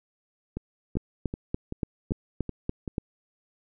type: two click trains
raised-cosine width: 3 ms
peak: -14 / -19 dBFS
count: 8 / 7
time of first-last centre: 0.97-2.981 / 0.57-2.878 s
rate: 3.48 / 2.6 Hz
effects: none